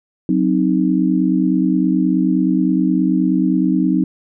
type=chord; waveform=sine; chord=C diminished; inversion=second; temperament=equal; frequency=185 / 261.6 / 311.1 Hz; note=Gb3 / C4 / Eb4; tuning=0 / 0 / 0 cents; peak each=-17 dBFS; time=0.29-4.04 s; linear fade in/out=2 ms; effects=none